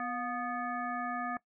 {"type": "harmonic tone with a mistuned harmonic", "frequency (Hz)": 246.9, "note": "B3", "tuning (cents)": 0, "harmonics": [1, 3, 5, 7, 9], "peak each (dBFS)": [-40, -38, -38, -40, -50], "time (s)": [0, 1.37], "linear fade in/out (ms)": 2, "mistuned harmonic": 3, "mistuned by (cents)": -58, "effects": ["noise-tail reverb RT60 0.1 s tail -20 dB re dry"]}